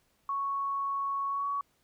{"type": "tone with pitch glide", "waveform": "sine", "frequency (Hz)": [1108.7, 1124.8], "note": ["C#6", "C#6"], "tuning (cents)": [0, 25], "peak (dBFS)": -29, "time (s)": [0.29, 1.61], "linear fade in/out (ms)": 2, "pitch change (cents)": 25, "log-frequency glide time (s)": [1.28, 1.47], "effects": ["pink hiss -71 dBFS RMS until 1.83 s"]}